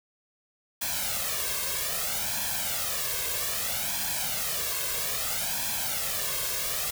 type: noise with flanger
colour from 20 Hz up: white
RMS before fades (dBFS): -30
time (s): 0.81-6.91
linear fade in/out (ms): 10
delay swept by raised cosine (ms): 1.2 to 1.88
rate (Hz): 0.62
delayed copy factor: +0.75
effects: none